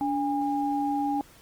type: tone pair together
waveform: sine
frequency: 287.8 / 814 Hz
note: D4 / G#5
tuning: -35 / -35 cents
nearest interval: octave + tritone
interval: 1800 cents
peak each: -27 dBFS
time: 0.01-1.21 s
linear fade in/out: 0 ms
effects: pink hiss -54 dBFS RMS until 1.41 s + Opus 24 kbps